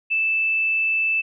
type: tone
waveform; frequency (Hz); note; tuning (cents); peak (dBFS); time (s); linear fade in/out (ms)
sine; 2637; E7; 0; -18; 0.1-1.22; 20
effects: none